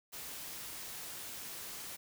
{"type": "noise", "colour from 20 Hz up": "white", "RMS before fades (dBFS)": -45, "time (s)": [0.12, 1.97], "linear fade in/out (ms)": 20, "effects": []}